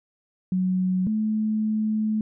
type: tone pair in turn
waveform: sine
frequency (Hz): 185 / 216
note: F#3 / A3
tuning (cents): 0 / -32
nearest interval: minor third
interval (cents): 268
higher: second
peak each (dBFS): -20 / -21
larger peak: first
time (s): 0.52-1.07 / 1.07-2.21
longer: second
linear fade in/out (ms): 2
effects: none